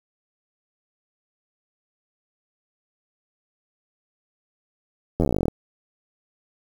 slowing click train, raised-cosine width 2 ms, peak -8 dBFS, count 17, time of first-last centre 5.2-5.482 s, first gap 11 ms, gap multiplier 1.06, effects 7-bit

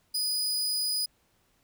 sawtooth tone, 4963 Hz, D#8, 5 cents flat, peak -24 dBFS, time 0.14-1.06 s, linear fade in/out 10 ms, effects pink hiss -69 dBFS RMS until 1.63 s

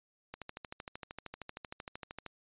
click train, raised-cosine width 0.3 ms, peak -26 dBFS, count 26, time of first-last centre 0.34-2.263 s, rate 13 Hz, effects resampled to 8000 Hz

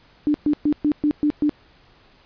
sine tone bursts, 297 Hz, D4, 20 cents sharp, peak -15 dBFS, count 7, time 0.27-1.494 s, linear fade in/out 0 ms, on 72 ms, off 120 ms, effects pink hiss -54 dBFS RMS until 2.25 s + resampled to 11025 Hz

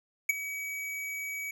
square tone with ADSR envelope, 2272 Hz, C#7, 42 cents sharp, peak -20 dBFS, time 0.29-1.51 s, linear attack 6 ms, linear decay 18 ms, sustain -15 dB, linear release 4 ms, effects none

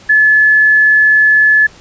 sine tone, 1722 Hz, A6, 38 cents flat, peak -5 dBFS, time 0.09-1.67 s, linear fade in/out 10 ms, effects pink hiss -40 dBFS RMS until 1.8 s + resampled to 16000 Hz

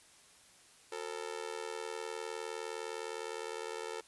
sawtooth tone with amplitude modulation, 445.2 Hz, A4, 20 cents sharp, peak -31 dBFS, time 0.92-4.01 s, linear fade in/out 5 ms, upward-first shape sine, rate 79.7 Hz, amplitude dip 100%, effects white hiss -61 dBFS RMS until 4.07 s + resampled to 24000 Hz

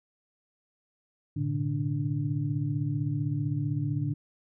sine tone cluster, 110.5 / 126.2 / 146.1 / 292.7 Hz, A2 / B2 / D3 / D4, +8 / +38 / -9 / -6 cents, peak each -32 / -36 / -29 / -35 dBFS, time 1.36-4.14 s, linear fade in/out 10 ms, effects none

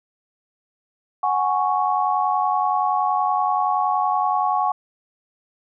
sine chord, F# suspended second, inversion none, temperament equal, 740 / 830.6 / 1108.7 Hz, F#5 / G#5 / C#6, 0 / 0 / 0 cents, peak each -22 dBFS, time 1.23-4.72 s, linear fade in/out 5 ms, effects none

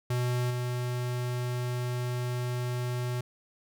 square tone with level steps, 123.47 Hz, B2, in tune, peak -27 / -30 dBFS, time 0.1-3.21 s, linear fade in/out 5 ms, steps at 0.5 s, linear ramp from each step 10 ms, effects none

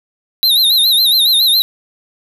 square tone with vibrato, 3887 Hz, B7, 28 cents flat, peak -9 dBFS, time 0.43-1.62 s, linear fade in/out 0 ms, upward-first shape sine, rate 7.2 Hz, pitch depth 120 cents each way, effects none

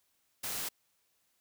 white noise, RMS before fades -37 dBFS, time 0.43-0.69 s, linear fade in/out 10 ms, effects white hiss -75 dBFS RMS until 1.4 s

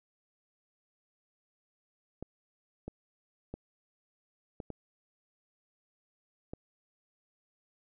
clicks, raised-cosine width 2 ms, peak -26 dBFS, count 6, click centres 2.226 / 2.88 / 3.54 / 4.602 / 4.703 / 6.535 s, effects none

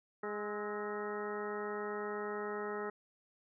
harmonic tone with a mistuned harmonic, 207.7 Hz, G#3, in tune, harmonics 1 / 2 / 3 / 4 / 5 / 6 / 7 / 8 / 9, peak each -47 / -39 / -49 / -47 / -50 / -45 / -52 / -56 / -48 dBFS, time 0.23-2.9 s, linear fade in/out 5 ms, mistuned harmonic 6, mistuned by +54 cents, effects none

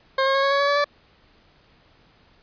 20% pulse tone with pitch steps, 534 / 540.2 / 546.5 / 552.8 / 559.3 / 565.8 / 572.3 / 579 Hz, C5 / C#5 / C#5 / C#5 / C#5 / C#5 / D5 / D5, +35 / -45 / -25 / -5 / +15 / +35 / -45 / -25 cents, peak -13 dBFS, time 0.18-0.844 s, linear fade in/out 5 ms, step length 83 ms, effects pink hiss -57 dBFS RMS until 2.42 s + resampled to 11025 Hz

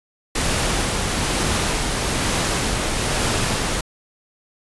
pink noise with tremolo, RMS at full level -20 dBFS, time 0.35-3.81 s, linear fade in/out 5 ms, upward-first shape sine, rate 1.1 Hz, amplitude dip 25%, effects resampled to 24000 Hz

